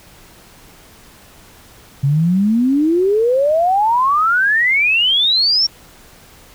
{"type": "exponential sweep", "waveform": "sine", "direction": "up", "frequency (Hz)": [134.1, 5588], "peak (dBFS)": -11, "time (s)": [2.03, 5.67], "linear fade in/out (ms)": 10, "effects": ["pink hiss -44 dBFS RMS until 6.54 s"]}